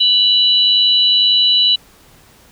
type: tone pair together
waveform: sine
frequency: 2960 / 3951 Hz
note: F#7 / B7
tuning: 0 / 0 cents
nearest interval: perfect fourth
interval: 500 cents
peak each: -12 dBFS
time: 0-1.76 s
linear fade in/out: 10 ms
effects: pink hiss -47 dBFS RMS until 2.51 s